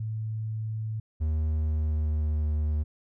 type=tone; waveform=sine; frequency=109.6 Hz; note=A2; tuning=6 cents flat; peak=-29 dBFS; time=0-1 s; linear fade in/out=5 ms
type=tone with pitch glide; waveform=triangle; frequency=77.78 to 75.78 Hz; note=D#2 to D#2; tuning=0 to -45 cents; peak=-22 dBFS; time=1.2-2.84 s; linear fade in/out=20 ms; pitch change=-45 cents; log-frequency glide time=1.49-2.52 s
effects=none